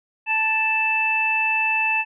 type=harmonic tone; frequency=880 Hz; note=A5; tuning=in tune; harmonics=1 / 2 / 3; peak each=-25 / -30 / -19 dBFS; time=0.26-2.05 s; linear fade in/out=50 ms; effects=none